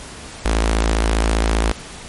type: tone with notch filter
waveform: sawtooth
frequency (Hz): 55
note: A1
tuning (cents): 0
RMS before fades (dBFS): -17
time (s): 0.45-1.72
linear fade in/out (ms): 5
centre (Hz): 120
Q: 0.54
effects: pink hiss -35 dBFS RMS until 2.08 s + MP3 48 kbps